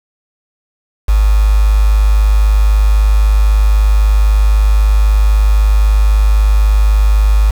sine tone with quantisation, 51.91 Hz, G#1, in tune, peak -6 dBFS, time 1.08-7.51 s, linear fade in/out 10 ms, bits 4, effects none

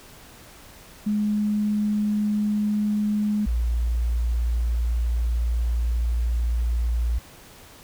sine tone pair in turn, 209.5 / 58.5 Hz, G#3 / A#1, +15 / +7 cents, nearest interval octave + minor seventh, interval 2208 cents, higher first, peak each -20 dBFS, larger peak neither, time 1.06-3.46 / 3.46-7.19 s, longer second, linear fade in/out 10 ms, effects pink hiss -47 dBFS RMS until 7.83 s

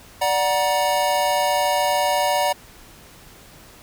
square chord, D augmented, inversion none, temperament equal with one note detuned, 587.3 / 740 / 947.5 Hz, D5 / F#5 / A#5, 0 / 0 / +28 cents, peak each -23 dBFS, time 0.21-2.53 s, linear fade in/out 10 ms, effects pink hiss -46 dBFS RMS until 3.82 s

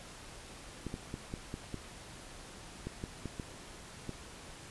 clicks, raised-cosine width 3 ms, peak -25 dBFS, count 11, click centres 0.867 / 0.941 / 1.141 / 1.339 / 1.541 / 1.743 / 2.87 / 3.039 / 3.257 / 3.398 / 4.093 s, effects pink hiss -50 dBFS RMS until 4.7 s + resampled to 24000 Hz

